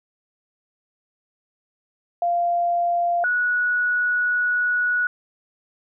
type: tone pair in turn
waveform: sine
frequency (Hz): 694 / 1465.4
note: F5 / F#6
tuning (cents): -11 / -17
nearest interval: octave + minor second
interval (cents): 1294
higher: second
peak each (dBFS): -18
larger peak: neither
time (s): 2.22-3.24 / 3.24-5.07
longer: second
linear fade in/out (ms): 2
effects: none